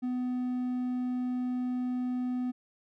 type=tone; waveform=triangle; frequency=250 Hz; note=B3; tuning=21 cents sharp; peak=-27 dBFS; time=0.02-2.52 s; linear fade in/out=20 ms; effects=none